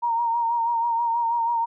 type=tone with vibrato; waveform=sine; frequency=932.3 Hz; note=A#5; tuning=in tune; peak=-20 dBFS; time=0.02-1.66 s; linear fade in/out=20 ms; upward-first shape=sine; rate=6.2 Hz; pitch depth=37 cents each way; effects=none